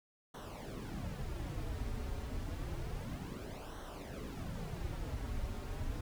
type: noise with flanger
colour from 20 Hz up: brown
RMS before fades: -41 dBFS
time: 0.34-6.01 s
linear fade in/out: 5 ms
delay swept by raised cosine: 0.41 to 6.11 ms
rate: 0.29 Hz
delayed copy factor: -0.7
effects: none